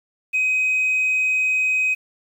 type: tone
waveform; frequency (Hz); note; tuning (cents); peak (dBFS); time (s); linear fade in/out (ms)
sine; 2520; D#7; +21; -15; 0.33-1.95; 20
effects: tanh soft clip ceiling -15 dBFS + 8-bit